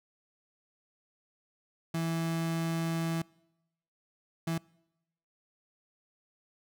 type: tone bursts at uneven times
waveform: 35% pulse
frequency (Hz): 164.81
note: E3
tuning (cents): 0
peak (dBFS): -28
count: 2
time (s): 1.94-3.22 / 4.47-4.58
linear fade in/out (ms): 5
effects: noise-tail reverb RT60 0.9 s tail -25 dB re dry